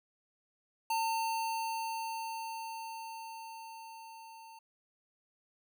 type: tone with level ramp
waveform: square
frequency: 900 Hz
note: A5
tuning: 39 cents sharp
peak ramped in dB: -30 to -51 dBFS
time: 0.9-4.59 s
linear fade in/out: 5 ms
effects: none